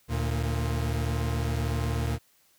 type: tone pair together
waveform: 40% pulse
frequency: 75.04 / 116.54 Hz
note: D2 / A#2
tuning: +38 / 0 cents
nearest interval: minor sixth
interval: 762 cents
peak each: -28 dBFS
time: 0.08-2.19 s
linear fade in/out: 50 ms
effects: white hiss -64 dBFS RMS until 2.58 s